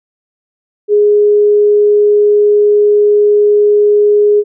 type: tone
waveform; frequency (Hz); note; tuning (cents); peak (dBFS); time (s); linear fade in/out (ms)
sine; 415.3; G#4; 0; -5; 0.88-4.44; 50
effects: none